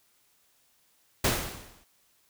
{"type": "noise with exponential decay", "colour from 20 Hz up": "pink", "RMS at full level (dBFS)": -22, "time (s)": [1.24, 1.84], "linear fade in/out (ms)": 5, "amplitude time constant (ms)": 130, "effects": ["white hiss -67 dBFS RMS until 2.29 s"]}